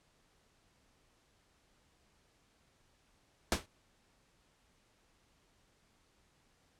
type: noise with exponential decay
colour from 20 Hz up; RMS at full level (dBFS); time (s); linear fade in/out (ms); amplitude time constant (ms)
pink; -26; 3.52-3.66; 1; 30
effects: pink hiss -71 dBFS RMS until 6.79 s + low-pass 9000 Hz 12 dB/octave